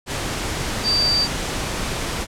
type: tone in noise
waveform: sine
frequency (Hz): 4654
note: D8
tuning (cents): -17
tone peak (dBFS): -16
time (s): 0.83-1.28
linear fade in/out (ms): 50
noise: pink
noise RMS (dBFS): -25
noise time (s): 0.06-2.27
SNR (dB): +6
effects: low-pass 9000 Hz 12 dB/octave